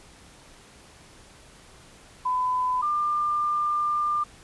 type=tone pair in turn; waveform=sine; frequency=1006 / 1196.3 Hz; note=B5 / D6; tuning=+32 / +32 cents; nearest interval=minor third; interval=300 cents; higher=second; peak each=-22 dBFS; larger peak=neither; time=2.25-2.82 / 2.82-4.24 s; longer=second; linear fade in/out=10 ms; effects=pink hiss -51 dBFS RMS until 4.43 s + resampled to 24000 Hz